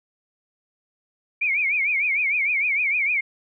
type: tone with vibrato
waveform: sine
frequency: 2310 Hz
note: D7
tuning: 29 cents flat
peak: -19 dBFS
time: 1.41-3.21 s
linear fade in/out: 10 ms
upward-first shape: triangle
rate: 6.6 Hz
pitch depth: 170 cents each way
effects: none